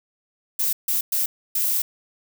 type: noise bursts at uneven times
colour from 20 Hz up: violet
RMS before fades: -22 dBFS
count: 4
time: 0.59-0.73 / 0.88-1.01 / 1.12-1.26 / 1.55-1.82 s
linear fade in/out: 5 ms
effects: none